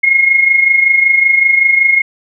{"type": "tone with amplitude modulation", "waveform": "sine", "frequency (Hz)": 2153, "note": "C7", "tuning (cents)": 49, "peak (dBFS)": -4, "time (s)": [0.03, 2.02], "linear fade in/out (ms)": 10, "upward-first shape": "sine", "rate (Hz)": 25.3, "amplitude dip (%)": 60, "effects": []}